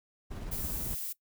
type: noise with tremolo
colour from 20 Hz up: brown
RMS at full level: -37 dBFS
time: 0.3-0.96 s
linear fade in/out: 20 ms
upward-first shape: triangle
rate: 18 Hz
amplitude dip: 40%
type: noise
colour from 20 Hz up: violet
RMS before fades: -37 dBFS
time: 0.51-1.13 s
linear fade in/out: 10 ms
effects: noise-tail reverb RT60 0.1 s tail -20 dB re dry